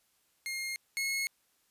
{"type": "tone pair in turn", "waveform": "sawtooth", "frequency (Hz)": [2134, 2173], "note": ["C7", "C#7"], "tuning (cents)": [34, -35], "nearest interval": "unison", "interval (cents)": 31, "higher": "second", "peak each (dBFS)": [-31, -27], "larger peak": "second", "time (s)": [[0.46, 0.76], [0.97, 1.27]], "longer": "neither", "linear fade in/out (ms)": 0, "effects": ["white hiss -72 dBFS RMS until 1.7 s", "resampled to 32000 Hz"]}